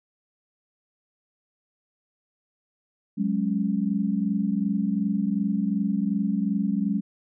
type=chord; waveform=sine; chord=F# suspended second; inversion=none; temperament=equal; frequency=185 / 207.7 / 277.2 Hz; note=F#3 / G#3 / C#4; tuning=0 / 0 / 0 cents; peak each=-27 / -24 / -30 dBFS; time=3.17-7.01 s; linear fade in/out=20 ms; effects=none